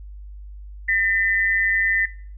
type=tone pair together; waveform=sine; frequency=1808.5 / 2000 Hz; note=A6 / B6; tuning=+47 / +21 cents; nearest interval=major second; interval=174 cents; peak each=-20 dBFS; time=0.88-2.06 s; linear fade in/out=10 ms; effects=noise-tail reverb RT60 0.5 s tail -19 dB re dry + added 50 Hz sine -35 dBFS peak until 2.37 s